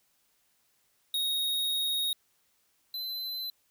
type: tone pair in turn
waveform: square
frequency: 3753 / 4047 Hz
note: A#7 / B7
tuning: +11 / +42 cents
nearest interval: minor second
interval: 131 cents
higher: second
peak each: -28 / -34 dBFS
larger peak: first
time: 1.14-2.13 / 2.94-3.5 s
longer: first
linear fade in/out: 2 ms
effects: white hiss -71 dBFS RMS until 3.7 s